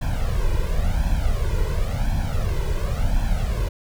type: noise with flanger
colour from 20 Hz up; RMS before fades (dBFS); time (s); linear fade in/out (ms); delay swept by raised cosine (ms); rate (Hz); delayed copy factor
brown; -21; 0.01-3.69; 10; 1.2 to 2.05; 0.94; +0.9
effects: none